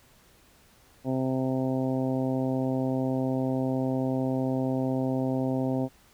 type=harmonic tone; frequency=130.81 Hz; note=C3; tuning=in tune; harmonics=1 / 2 / 3 / 4 / 5 / 6 / 7; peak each=-31 / -27 / -36 / -34 / -36 / -41 / -44 dBFS; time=1.04-5.89 s; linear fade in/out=50 ms; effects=pink hiss -59 dBFS RMS until 6.13 s